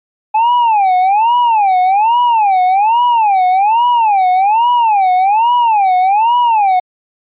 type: tone with vibrato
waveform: triangle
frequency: 844 Hz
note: G#5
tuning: 28 cents sharp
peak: -6 dBFS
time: 0.34-6.8 s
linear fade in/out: 10 ms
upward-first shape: sine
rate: 1.2 Hz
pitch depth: 250 cents each way
effects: resampled to 8000 Hz